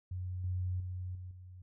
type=tone with level steps; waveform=sine; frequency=91.2 Hz; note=F#2; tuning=24 cents flat; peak=-36 / -32 / -37 / -42 / -48 dBFS; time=0.11-1.62 s; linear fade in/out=5 ms; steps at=0.44 / 0.8 / 1.15 / 1.31 s; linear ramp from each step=2 ms; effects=none